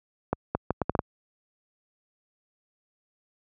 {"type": "accelerating click train", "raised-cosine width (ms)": 1, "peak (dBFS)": -10, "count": 7, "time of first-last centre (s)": [0.33, 0.991], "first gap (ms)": 220, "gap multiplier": 0.71, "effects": ["high-pass 60 Hz 12 dB/octave"]}